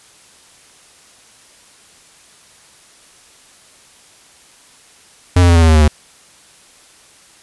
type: tone with pitch steps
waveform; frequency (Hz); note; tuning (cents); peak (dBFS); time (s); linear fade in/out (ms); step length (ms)
square; 89.8 / 87.55 / 85.35 / 83.21 / 81.12 / 79.08 / 77.1 / 75.16; F2 / F2 / F2 / E2 / E2 / D#2 / D#2 / D2; +49 / +5 / -39 / +17 / -27 / +29 / -15 / +41; -7; 5.36-5.88; 5; 65
effects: white hiss -46 dBFS RMS until 7.42 s + resampled to 24000 Hz